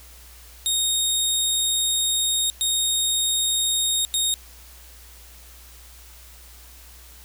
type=tone bursts at uneven times; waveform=20% pulse; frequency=3721 Hz; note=A#7; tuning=4 cents flat; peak=-14 dBFS; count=3; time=0.66-2.5 / 2.61-4.05 / 4.14-4.34 s; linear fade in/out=0 ms; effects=added 60 Hz sine -46 dBFS peak until 7.24 s + white hiss -48 dBFS RMS until 7.24 s